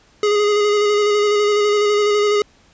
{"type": "tone with vibrato", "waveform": "square", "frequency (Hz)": 415.3, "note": "G#4", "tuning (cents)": 0, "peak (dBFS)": -14, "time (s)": [0.23, 2.42], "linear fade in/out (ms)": 2, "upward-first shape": "square", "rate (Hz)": 12, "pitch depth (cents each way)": 18, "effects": ["pink hiss -53 dBFS RMS until 2.73 s", "resampled to 16000 Hz"]}